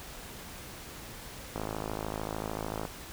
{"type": "click train", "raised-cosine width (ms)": 1, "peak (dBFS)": -20, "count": 70, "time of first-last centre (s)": [1.56, 2.852], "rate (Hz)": 53.4, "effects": ["pink hiss -45 dBFS RMS until 3.12 s"]}